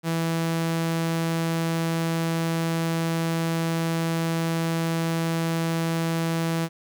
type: tone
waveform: sawtooth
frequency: 164.81 Hz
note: E3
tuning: in tune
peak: -19 dBFS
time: 0.03-6.69 s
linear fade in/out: 50 ms
effects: 10-bit